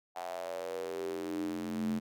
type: tone with high-pass filter sweep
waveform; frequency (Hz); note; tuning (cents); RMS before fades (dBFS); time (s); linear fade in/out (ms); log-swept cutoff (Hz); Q
square; 43.84; F1; +7; -37; 0.15-2; 20; 750 to 200; 6.7
effects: none